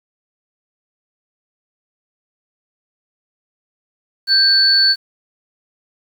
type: tone pair together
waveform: sine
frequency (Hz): 1574 / 4452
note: G6 / C#8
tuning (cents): +7 / +7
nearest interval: octave + tritone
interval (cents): 1800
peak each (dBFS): -18 / -10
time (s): 4.27-4.96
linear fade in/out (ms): 50
effects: 7-bit